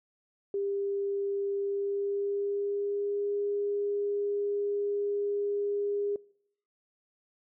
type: tone with pitch glide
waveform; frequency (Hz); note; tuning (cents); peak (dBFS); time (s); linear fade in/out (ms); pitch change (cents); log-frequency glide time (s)
sine; 399 to 407.1; G4 to G#4; +31 to -35; -28; 0.54-6.16; 2; +34; 1.6-3.33
effects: noise-tail reverb RT60 0.7 s tail -24 dB re dry